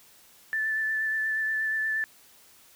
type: tone with vibrato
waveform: sine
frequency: 1756 Hz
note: A6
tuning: 4 cents flat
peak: -25 dBFS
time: 0.53-2.04 s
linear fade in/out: 0 ms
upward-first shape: sine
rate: 8.4 Hz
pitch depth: 16 cents each way
effects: white hiss -56 dBFS RMS until 2.75 s